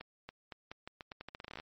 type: accelerating click train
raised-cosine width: 0.3 ms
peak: -28 dBFS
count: 19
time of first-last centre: 0.01-1.599 s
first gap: 280 ms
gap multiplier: 0.83
effects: MP3 32 kbps